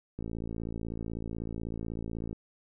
click train, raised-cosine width 3 ms, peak -24 dBFS, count 121, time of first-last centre 0.19-2.329 s, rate 56.1 Hz, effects none

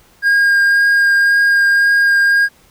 triangle tone with vibrato, 1619 Hz, G#6, 45 cents flat, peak -7 dBFS, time 0.22-2.49 s, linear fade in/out 50 ms, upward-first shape triangle, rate 1.9 Hz, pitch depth 10 cents each way, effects pink hiss -50 dBFS RMS until 2.7 s

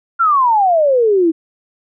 sine exponential sweep, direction down, 1404 to 314.7 Hz, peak -9 dBFS, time 0.19-1.32 s, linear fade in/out 20 ms, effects none

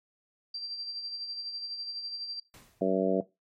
sine tone with tremolo, 4711 Hz, D8, 5 cents sharp, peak -33 dBFS, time 0.54-2.4 s, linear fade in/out 5 ms, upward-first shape sine, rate 12 Hz, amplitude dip 45%
pink noise with exponential decay, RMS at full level -50 dBFS, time 2.54-3.05 s, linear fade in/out 1 ms, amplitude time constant 110 ms
harmonic tone, 95 Hz, F#2, 46 cents sharp, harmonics 2 / 3 / 4 / 5 / 6 / 7, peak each -31 / -31 / -31 / -31 / -31 / -31 dBFS, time 2.81-3.21 s, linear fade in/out 5 ms
effects noise-tail reverb RT60 0.2 s tail -17 dB re dry + MP3 64 kbps

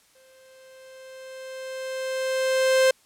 45% pulse tone with exponential growth, 523.3 Hz, C5, in tune, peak -15 dBFS, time 0.15-2.91 s, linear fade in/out 5 ms, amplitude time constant 600 ms, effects white hiss -60 dBFS RMS until 3.05 s + low-pass 11000 Hz 12 dB/octave

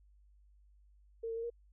sine tone with pitch steps, 456.2 / 453 / 459.1 / 470.9 Hz, A#4 / A#4 / A#4 / A#4, -37 / -50 / -26 / +18 cents, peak -36 dBFS, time 1.23-1.502 s, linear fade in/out 10 ms, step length 68 ms, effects added 50 Hz sine -61 dBFS peak until 1.72 s

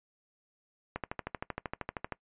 click train, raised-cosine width 0.5 ms, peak -19 dBFS, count 16, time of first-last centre 0.96-2.123 s, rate 12.9 Hz, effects noise-tail reverb RT60 0.1 s tail -21 dB re dry + resampled to 8000 Hz

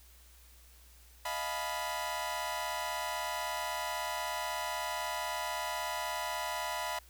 sawtooth chord, F half-diminished seventh, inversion third, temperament equal with one note detuned, 622.3 / 698.5 / 851 / 987.8 Hz, Eb5 / F5 / Ab5 / Cb6, 0 / 0 / +42 / 0 cents, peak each -38 / -37 / -39 / -33 dBFS, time 1.25-6.99 s, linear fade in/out 5 ms, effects added 60 Hz sine -57 dBFS peak until 7.09 s + white hiss -61 dBFS RMS until 7.09 s

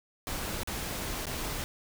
pink noise with dropouts, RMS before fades -35 dBFS, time 0.27-1.64 s, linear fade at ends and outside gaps 0 ms, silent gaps 0.633-0.674 / 1.255-1.268 s, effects none

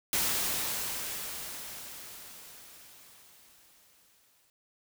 white noise with exponential decay, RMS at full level -28 dBFS, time 0.13-4.5 s, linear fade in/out 1 ms, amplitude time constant 950 ms, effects none

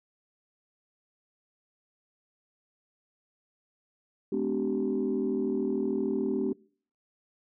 sine tone cluster, 213 / 252.7 / 291.8 / 385 Hz, G#3 / B3 / D4 / G4, +44 / +40 / -11 / -31 cents, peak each -32 / -31 / -32 / -29 dBFS, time 4.32-6.53 s, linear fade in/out 5 ms, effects noise-tail reverb RT60 0.5 s tail -24 dB re dry + tanh soft clip ceiling -19 dBFS

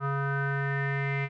square tone with low-pass filter sweep, 139 Hz, C#3, 5 cents sharp, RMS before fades -29 dBFS, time 0-1.29 s, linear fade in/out 50 ms, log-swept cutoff 1300 to 2200 Hz, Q 7.6, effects none

